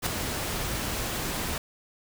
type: noise with ADSR envelope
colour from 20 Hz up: pink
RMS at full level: -24 dBFS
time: 0.02-1.58 s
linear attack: 44 ms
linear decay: 4 ms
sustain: -7 dB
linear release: 3 ms
effects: none